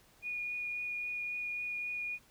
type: tone with vibrato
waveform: sine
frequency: 2447 Hz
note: D#7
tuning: 29 cents flat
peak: -35 dBFS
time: 0.22-2.19 s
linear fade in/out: 50 ms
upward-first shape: triangle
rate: 3.7 Hz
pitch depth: 10 cents each way
effects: pink hiss -64 dBFS RMS until 2.3 s